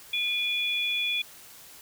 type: tone pair together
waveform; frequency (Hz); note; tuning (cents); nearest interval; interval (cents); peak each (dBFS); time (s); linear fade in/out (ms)
sine; 2427 / 3415; D#7 / G#7; -44 / +48; tritone; 592; -28; 0.13-1.22; 5
effects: white hiss -49 dBFS RMS until 1.81 s